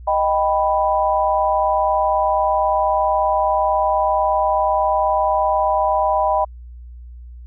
sine chord, Eb augmented, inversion none, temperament equal, 622.3 / 784 / 987.8 Hz, Eb5 / G5 / B5, 0 / 0 / 0 cents, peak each -19 dBFS, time 0.07-6.45 s, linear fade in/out 10 ms, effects added 60 Hz sine -34 dBFS peak until 7.46 s

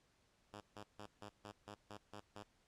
5% pulse tone bursts, 103.7 Hz, G#2, 2 cents flat, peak -39 dBFS, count 9, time 0.53-2.432 s, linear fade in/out 5 ms, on 78 ms, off 150 ms, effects pink hiss -75 dBFS RMS until 2.67 s + low-pass 8000 Hz 12 dB/octave

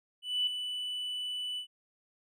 triangle tone with ADSR envelope, 2979 Hz, F#7, 11 cents sharp, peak -22 dBFS, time 0.22-1.67 s, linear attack 250 ms, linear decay 3 ms, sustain -10 dB, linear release 93 ms, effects tanh soft clip ceiling -24 dBFS

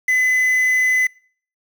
triangle tone with quantisation, 2017 Hz, B6, 36 cents sharp, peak -12 dBFS, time 0.08-1.07 s, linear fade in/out 5 ms, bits 6, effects noise-tail reverb RT60 0.5 s tail -25 dB re dry

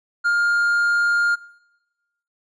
triangle tone, 1409 Hz, F6, 15 cents sharp, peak -14 dBFS, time 0.24-1.36 s, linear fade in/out 20 ms, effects noise-tail reverb RT60 1.0 s tail -20 dB re dry + resampled to 22050 Hz

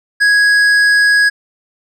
sine tone with hard clipping, 1661.2 Hz, G#6, in tune, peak -9 dBFS, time 0.2-1.3 s, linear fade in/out 20 ms, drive 8 dB, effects none

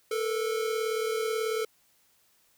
square tone pair together, 440 / 478.3 Hz, A4 / A#4, 0 / +44 cents, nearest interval minor second, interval 144 cents, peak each -29 / -35 dBFS, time 0.11-1.65 s, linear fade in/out 5 ms, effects white hiss -66 dBFS RMS until 2.57 s

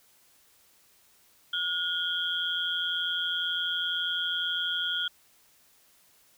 sine tone cluster, 1436 / 3181 / 3353 Hz, F6 / G7 / G#7, +48 / +25 / +16 cents, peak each -32 / -31 / -32 dBFS, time 1.53-5.08 s, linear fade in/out 5 ms, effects white hiss -62 dBFS RMS until 6.37 s

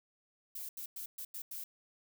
violet noise bursts at uneven times, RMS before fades -43 dBFS, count 6, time 0.55-0.69 / 0.77-0.86 / 0.96-1.06 / 1.18-1.25 / 1.34-1.42 / 1.51-1.64 s, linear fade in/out 5 ms, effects none

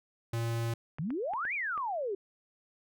square tone, 115.8 Hz, A#2, 11 cents flat, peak -31 dBFS, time 0.33-0.74 s, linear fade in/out 5 ms
clicks, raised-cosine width 0.5 ms, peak -30 dBFS, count 5, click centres 0.985 / 1.105 / 1.336 / 1.452 / 1.777 s
sine exponential two-way sweep, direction up then down, 138.59 to 2489 to 373.8 Hz, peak -31 dBFS, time 0.99-2.15 s, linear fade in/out 5 ms, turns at 1.54 s
effects none

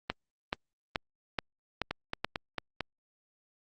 two click trains, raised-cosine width 0.3 ms, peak -13 / -16 dBFS, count 6 / 5, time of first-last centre 0.1-2.246 / 1.91-2.807 s, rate 2.33 / 4.46 Hz, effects Opus 32 kbps

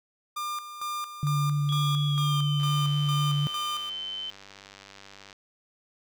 45% pulse tone with tremolo, 1200 Hz, D6, 37 cents sharp, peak -30 dBFS, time 0.36-3.9 s, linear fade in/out 10 ms, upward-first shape square, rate 2.2 Hz, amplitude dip 65%
sine tone with vibrato, 145.4 Hz, D3, 17 cents flat, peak -23 dBFS, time 1.23-3.47 s, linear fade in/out 0 ms, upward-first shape square, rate 4.1 Hz, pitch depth 10 cents each way
sine tone with pitch glide, 3352 to 3074 Hz, G#7 to G7, +15 to -35 cents, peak -32 dBFS, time 1.69-4.3 s, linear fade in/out 0 ms, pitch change -150 cents, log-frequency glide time 2.08-2.48 s
click train, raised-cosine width 0.2 ms, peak -29 dBFS, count 270, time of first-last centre 2.6-5.328 s, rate 98.6 Hz
effects none

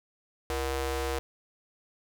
sawtooth ring-modulated tone, 270 Hz, C#4, 45 cents flat, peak -22 dBFS, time 0.5-1.19 s, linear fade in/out 0 ms, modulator 203 Hz, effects none

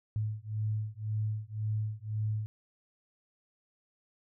sine beating tone pair, 106.6 / 108.5 Hz, G#2 / A2, +46 / -24 cents, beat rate 1.9 Hz, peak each -34 / -34 dBFS, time 0.16-2.46 s, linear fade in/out 0 ms, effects none

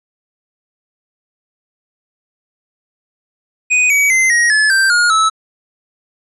square tone with pitch steps, 2489 / 2269 / 2069 / 1886.3 / 1719.8 / 1568 / 1429.6 / 1303.4 Hz, D#7 / C#7 / C7 / A#6 / A6 / G6 / F6 / E6, 0 / +40 / -20 / +20 / -40 / 0 / +40 / -20 cents, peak -10 dBFS, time 3.7-5.3 s, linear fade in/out 20 ms, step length 200 ms, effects resampled to 24000 Hz

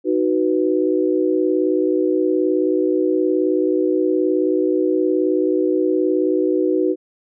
sine chord, B major, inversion first, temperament equal, 311.1 / 370 / 493.9 Hz, D#4 / F#4 / B4, 0 / 0 / 0 cents, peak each -19 / -18 / -22 dBFS, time 0.04-6.96 s, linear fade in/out 50 ms, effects none

